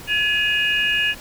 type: tone cluster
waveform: sine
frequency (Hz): 1696 / 2507 / 2859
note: G#6 / D#7 / F7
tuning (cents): +36 / +12 / +40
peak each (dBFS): -21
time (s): 0.07-1.15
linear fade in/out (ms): 50
effects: tanh soft clip ceiling -7 dBFS + pink hiss -39 dBFS RMS until 1.2 s